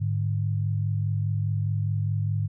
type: tone pair together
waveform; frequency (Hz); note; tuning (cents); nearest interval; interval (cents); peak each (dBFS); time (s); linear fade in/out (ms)
sine; 104.03 / 148.9; G#2 / D3; +3 / +24; tritone; 621; -24 / -29; 0-2.48; 20
effects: none